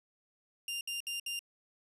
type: tone bursts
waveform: sawtooth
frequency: 2794 Hz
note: F7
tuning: in tune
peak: -32 dBFS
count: 4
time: 0.68-1.392 s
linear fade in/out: 2 ms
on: 130 ms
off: 64 ms
effects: resampled to 32000 Hz